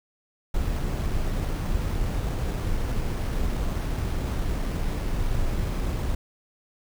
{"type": "noise with sample-and-hold", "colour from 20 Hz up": "brown", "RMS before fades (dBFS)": -26, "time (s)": [0.54, 6.15], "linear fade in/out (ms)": 5, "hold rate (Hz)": 7350, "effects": []}